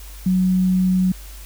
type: tone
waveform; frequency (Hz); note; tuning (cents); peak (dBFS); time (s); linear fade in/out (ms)
sine; 185; F#3; 0; -14; 0.26-1.12; 5
effects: added 50 Hz sine -35 dBFS peak until 1.45 s + white hiss -43 dBFS RMS until 1.45 s